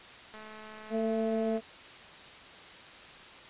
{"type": "click train", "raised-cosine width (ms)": 0.5, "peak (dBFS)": -34, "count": 268, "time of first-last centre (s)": [0.34, 1.576], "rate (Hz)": 216}
{"type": "harmonic tone", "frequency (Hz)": 223, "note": "A3", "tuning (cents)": 23, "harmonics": [1, 2, 3], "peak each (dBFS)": [-31, -32, -33], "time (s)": [0.9, 1.61], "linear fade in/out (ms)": 50}
{"effects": ["white hiss -49 dBFS RMS until 3.49 s", "resampled to 8000 Hz"]}